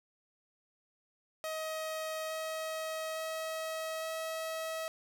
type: tone with pitch steps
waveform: sawtooth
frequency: 632 / 635.7 / 639.3 / 643 Hz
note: D#5 / D#5 / D#5 / E5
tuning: +27 / +37 / +47 / -43 cents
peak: -32 dBFS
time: 1.44-4.88 s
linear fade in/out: 0 ms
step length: 860 ms
effects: none